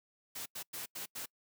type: noise bursts at uneven times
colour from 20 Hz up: white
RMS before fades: -42 dBFS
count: 5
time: 0.35-0.46 / 0.55-0.63 / 0.73-0.86 / 0.95-1.06 / 1.15-1.26 s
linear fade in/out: 10 ms
effects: noise-tail reverb RT60 0.1 s tail -26 dB re dry + high-pass 100 Hz 12 dB/octave